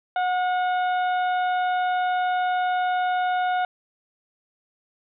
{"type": "harmonic tone with a mistuned harmonic", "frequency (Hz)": 730, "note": "F#5", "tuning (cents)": -24, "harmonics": [1, 2, 3, 4, 5], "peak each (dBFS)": [-21, -29, -40, -43, -41], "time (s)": [0.16, 3.65], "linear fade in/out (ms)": 2, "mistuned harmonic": 2, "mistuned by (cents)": -20, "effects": []}